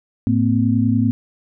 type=tone cluster; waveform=sine; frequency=109.1 / 226.8 / 257.1 Hz; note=A2 / A#3 / C4; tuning=-14 / -47 / -30 cents; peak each=-18 dBFS; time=0.27-1.11 s; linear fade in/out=0 ms; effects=none